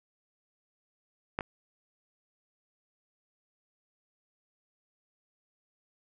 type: clicks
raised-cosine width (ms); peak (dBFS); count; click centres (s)
0.5; -15 / -21; 2; 1.389 / 1.408
effects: none